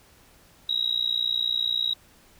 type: tone with amplitude modulation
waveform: sine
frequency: 3834 Hz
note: A#7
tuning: 48 cents sharp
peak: -18 dBFS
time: 0.69-1.94 s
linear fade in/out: 5 ms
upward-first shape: sine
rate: 60 Hz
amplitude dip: 100%
effects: tanh soft clip ceiling -14 dBFS + pink hiss -56 dBFS RMS until 2.39 s